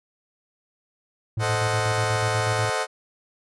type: tone with tremolo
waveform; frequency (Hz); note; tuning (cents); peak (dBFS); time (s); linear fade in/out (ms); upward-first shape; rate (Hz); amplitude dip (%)
triangle; 110; A2; 0; -21; 1.37-2.7; 5; square; 8.2; 45
type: chord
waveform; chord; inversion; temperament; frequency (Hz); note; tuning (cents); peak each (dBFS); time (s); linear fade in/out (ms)
20% pulse; A diminished seventh; none; equal; 440 / 523.3 / 622.3 / 740; A4 / C5 / Eb5 / Gb5; 0 / 0 / 0 / 0; -24; 1.39-2.87; 50
effects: resampled to 24000 Hz